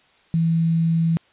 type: tone with quantisation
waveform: sine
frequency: 164.81 Hz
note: E3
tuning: in tune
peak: -16 dBFS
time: 0.34-1.17 s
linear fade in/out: 0 ms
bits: 7
effects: white hiss -57 dBFS RMS until 1.32 s + resampled to 8000 Hz